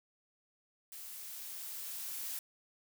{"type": "noise with level ramp", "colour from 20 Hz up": "blue", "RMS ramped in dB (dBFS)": [-48, -40], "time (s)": [0.92, 2.39], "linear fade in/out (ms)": 2, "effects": []}